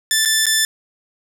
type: tone with dropouts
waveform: 10% pulse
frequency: 1760 Hz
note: A6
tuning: in tune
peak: -5 dBFS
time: 0.11-0.65 s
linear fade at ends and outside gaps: 1 ms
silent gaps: 0.251-0.257 / 0.457-0.466 s
effects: none